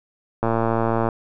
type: click train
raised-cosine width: 1 ms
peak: -7 dBFS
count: 76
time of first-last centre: 0.43-1.088 s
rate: 114 Hz
effects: none

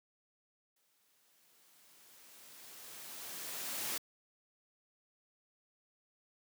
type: noise with exponential growth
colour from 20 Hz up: white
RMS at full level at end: -37 dBFS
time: 0.76-3.98 s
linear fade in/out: 5 ms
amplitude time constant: 700 ms
effects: high-pass 150 Hz 12 dB/octave

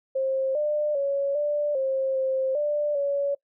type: tone with pitch steps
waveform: sine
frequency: 532 / 598 / 558 / 589 / 533 / 528 / 591 / 564 Hz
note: C5 / D5 / C#5 / D5 / C5 / C5 / D5 / C#5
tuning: +29 / +31 / +11 / +5 / +32 / +16 / +11 / +30 cents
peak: -22 dBFS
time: 0.15-3.35 s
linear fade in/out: 10 ms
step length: 400 ms
effects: noise-tail reverb RT60 0.1 s tail -22 dB re dry

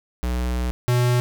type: tone pair in turn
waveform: square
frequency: 61.4 / 122.8 Hz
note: B1 / B2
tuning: -9 / -9 cents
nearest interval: octave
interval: 1200 cents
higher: second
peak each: -22 / -17 dBFS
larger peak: second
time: 0.23-0.71 / 0.88-1.2 s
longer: first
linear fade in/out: 0 ms
effects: none

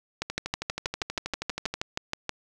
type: two click trains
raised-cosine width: 0.2 ms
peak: -14 / -11 dBFS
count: 19 / 14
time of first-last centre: 0.3-1.74 / 0.22-2.293 s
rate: 12.5 / 6.27 Hz
effects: none

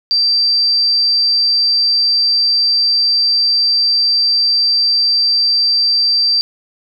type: tone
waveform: sine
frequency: 4689 Hz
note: D8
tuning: 4 cents flat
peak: -10 dBFS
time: 0.11-6.41 s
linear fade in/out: 0 ms
effects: 8-bit

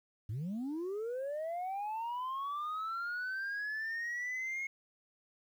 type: linear sweep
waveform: sine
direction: up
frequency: 95.1 to 2170 Hz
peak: -33 dBFS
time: 0.29-4.67 s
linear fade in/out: 5 ms
effects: tanh soft clip ceiling -34 dBFS + 11-bit

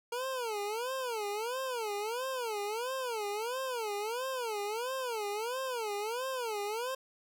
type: tone with vibrato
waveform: 25% pulse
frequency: 463.9 Hz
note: A#4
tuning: 8 cents flat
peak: -30 dBFS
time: 0.12-6.95 s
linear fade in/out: 5 ms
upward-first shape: sine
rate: 1.5 Hz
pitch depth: 230 cents each way
effects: none

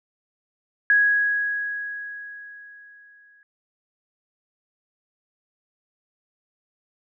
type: tone with exponential decay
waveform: sine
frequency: 1661.2 Hz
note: G#6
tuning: in tune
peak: -13 dBFS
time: 0.9-3.43 s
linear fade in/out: 1 ms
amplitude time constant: 550 ms
effects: none

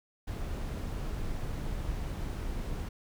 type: noise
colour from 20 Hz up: brown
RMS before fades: -35 dBFS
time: 0.27-2.89 s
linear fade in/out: 10 ms
effects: none

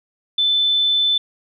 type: tone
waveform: sine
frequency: 3520 Hz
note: A7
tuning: in tune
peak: -14 dBFS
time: 0.38-1.18 s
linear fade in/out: 5 ms
effects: none

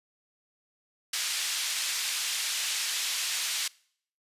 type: band-pass noise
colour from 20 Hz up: pink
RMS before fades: -31 dBFS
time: 1.13-3.68 s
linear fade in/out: 5 ms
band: 2800 to 9100 Hz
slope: 12 dB/octave
effects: noise-tail reverb RT60 0.6 s tail -24 dB re dry + resampled to 32000 Hz

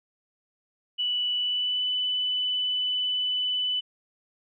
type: tone with pitch glide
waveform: sine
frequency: 2960 to 2994 Hz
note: F#7 to F#7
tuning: 0 to +20 cents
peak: -24 dBFS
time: 0.98-3.81 s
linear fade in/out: 20 ms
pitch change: +20 cents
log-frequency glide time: 1.36-1.86 s
effects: none

